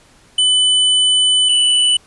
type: tone pair in turn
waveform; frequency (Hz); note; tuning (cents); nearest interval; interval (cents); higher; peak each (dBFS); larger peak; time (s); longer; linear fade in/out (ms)
square; 3000 / 2978; F#7 / F#7; +23 / +11; unison; 12; first; -11; neither; 0.38-1.49 / 1.49-1.97; first; 5
effects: pink hiss -49 dBFS RMS until 2.06 s + resampled to 24000 Hz